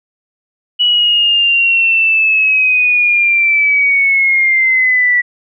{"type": "linear sweep", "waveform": "sine", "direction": "down", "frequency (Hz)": [2942, 1948], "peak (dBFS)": -8, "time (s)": [0.79, 5.22], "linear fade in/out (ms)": 20, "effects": []}